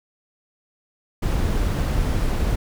brown noise, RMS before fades -21 dBFS, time 1.22-2.56 s, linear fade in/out 10 ms, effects none

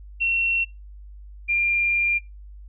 sine tone pair in turn, 2721 / 2394 Hz, F7 / D7, -46 / +33 cents, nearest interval major second, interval 221 cents, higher first, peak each -19 / -19 dBFS, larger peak neither, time 0.2-0.65 / 1.48-2.19 s, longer second, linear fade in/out 20 ms, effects noise-tail reverb RT60 0.2 s tail -18 dB re dry + added 50 Hz sine -39 dBFS peak until 2.68 s

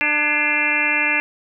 harmonic tone with a mistuned harmonic, 298.1 Hz, D4, 26 cents sharp, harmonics 1 / 2 / 3 / 4 / 5 / 6 / 7 / 8 / 9, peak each -30 / -33 / -29 / -33 / -31 / -24 / -22 / -21 / -22 dBFS, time 0.01-1.2 s, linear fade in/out 0 ms, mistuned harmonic 6, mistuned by -83 cents, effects none

